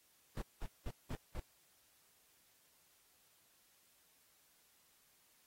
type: noise bursts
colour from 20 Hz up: brown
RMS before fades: -41 dBFS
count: 5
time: 0.37-1.395 s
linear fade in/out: 0 ms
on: 45 ms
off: 200 ms
effects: white hiss -71 dBFS RMS until 5.46 s + AAC 48 kbps